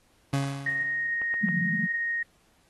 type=tone with exponential decay; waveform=30% pulse; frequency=138.59 Hz; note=C#3; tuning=in tune; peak=-20 dBFS; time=0.33-1.16 s; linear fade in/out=5 ms; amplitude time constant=180 ms
type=tone; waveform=sine; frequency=1864.7 Hz; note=A#6; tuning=in tune; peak=-26 dBFS; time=0.66-2.23 s; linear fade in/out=5 ms
type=clicks; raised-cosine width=0.5 ms; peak=-27 dBFS; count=3; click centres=1.217 / 1.341 / 1.487 s
type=band-pass noise; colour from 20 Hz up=white; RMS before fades=-29 dBFS; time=1.41-1.87 s; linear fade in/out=20 ms; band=150 to 220 Hz; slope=96 dB/octave
effects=pink hiss -65 dBFS RMS until 2.69 s + AAC 32 kbps